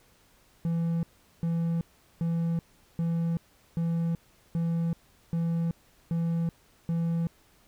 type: tone bursts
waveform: triangle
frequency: 167.1 Hz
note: E3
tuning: 24 cents sharp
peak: -23 dBFS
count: 9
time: 0.65-7.27 s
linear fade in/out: 0 ms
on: 380 ms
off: 400 ms
effects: pink hiss -62 dBFS RMS until 7.67 s